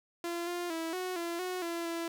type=tone with pitch steps; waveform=sawtooth; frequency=342.6 / 350.4 / 327.2 / 367.5 / 340 / 366.1 / 338.5 / 335 Hz; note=F4 / F4 / E4 / F#4 / F4 / F#4 / E4 / E4; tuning=-33 / +6 / -13 / -12 / -46 / -18 / +46 / +28 cents; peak=-30 dBFS; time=0.24-2.08 s; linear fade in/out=2 ms; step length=230 ms; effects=11-bit